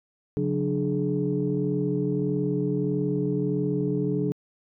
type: tone cluster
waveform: sine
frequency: 140.4 / 182 / 296 / 422.5 Hz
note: C#3 / F#3 / D4 / G#4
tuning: +22 / -28 / +14 / +30 cents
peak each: -28 dBFS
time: 0.37-4.32 s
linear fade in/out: 0 ms
effects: tanh soft clip ceiling -13 dBFS